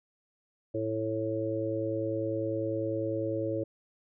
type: harmonic tone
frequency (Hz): 110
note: A2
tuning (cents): 0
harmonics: 1 / 3 / 4 / 5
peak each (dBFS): -37 / -33 / -36 / -33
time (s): 0.74-3.64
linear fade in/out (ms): 10
effects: none